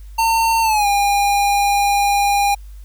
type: tone with pitch glide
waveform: square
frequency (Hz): 907 to 808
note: A#5 to G#5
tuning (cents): -48 to -48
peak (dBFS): -14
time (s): 0.18-2.55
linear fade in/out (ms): 10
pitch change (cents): -200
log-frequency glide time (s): 0.62-0.87
effects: added 50 Hz sine -33 dBFS peak until 2.84 s + white hiss -55 dBFS RMS until 2.84 s